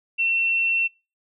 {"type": "tone", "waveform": "sine", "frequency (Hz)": 2705, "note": "E7", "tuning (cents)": 44, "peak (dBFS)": -19, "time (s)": [0.18, 0.88], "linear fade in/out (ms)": 20, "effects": ["noise-tail reverb RT60 0.3 s tail -23 dB re dry"]}